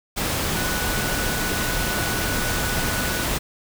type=tone in noise; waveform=sine; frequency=1479 Hz; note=F#6; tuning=1 cent flat; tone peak=-30 dBFS; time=0.55-3.25 s; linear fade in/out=20 ms; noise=pink; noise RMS=-24 dBFS; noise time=0.16-3.39 s; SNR=-9 dB; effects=none